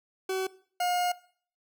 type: tone pair in turn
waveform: 40% pulse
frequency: 378.4 / 714.3 Hz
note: F#4 / F5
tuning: +39 / +39 cents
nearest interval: major seventh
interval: 1100 cents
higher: second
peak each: -27 / -25 dBFS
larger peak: second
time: 0.29-0.47 / 0.8-1.12 s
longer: second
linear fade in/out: 5 ms
effects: noise-tail reverb RT60 0.5 s tail -19 dB re dry